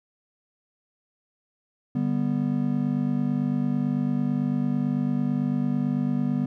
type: chord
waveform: triangle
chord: G major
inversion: second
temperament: just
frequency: 147 / 196 / 245 Hz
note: D3 / G3 / B3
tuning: +2 / 0 / -14 cents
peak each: -26 / -26 / -23 dBFS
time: 1.95-6.46 s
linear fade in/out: 5 ms
effects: none